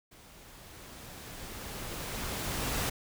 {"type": "noise with level ramp", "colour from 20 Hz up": "pink", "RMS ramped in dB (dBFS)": [-55, -31], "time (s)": [0.11, 2.9], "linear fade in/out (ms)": 10, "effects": []}